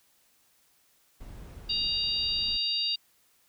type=noise; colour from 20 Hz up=brown; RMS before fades=-44 dBFS; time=1.2-2.57 s; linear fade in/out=10 ms
type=harmonic tone; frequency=940 Hz; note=A#5; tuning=14 cents sharp; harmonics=3 / 4 / 5; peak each=-33 / -31 / -29 dBFS; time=1.69-2.96 s; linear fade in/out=10 ms
effects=white hiss -66 dBFS RMS until 3.48 s